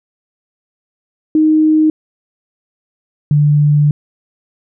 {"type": "tone pair in turn", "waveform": "sine", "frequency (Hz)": [311.1, 147.54], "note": ["D#4", "D3"], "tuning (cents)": [0, 8], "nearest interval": "octave + minor second", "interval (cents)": 1292, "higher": "first", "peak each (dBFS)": -7, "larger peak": "neither", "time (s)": [[1.35, 1.9], [3.31, 3.91]], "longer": "second", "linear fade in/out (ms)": 2, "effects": []}